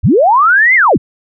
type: linear two-way sweep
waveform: sine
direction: up then down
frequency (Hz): 49 to 2147 to 49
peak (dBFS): -5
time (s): 0.03-0.98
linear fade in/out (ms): 20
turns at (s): 0.75
effects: none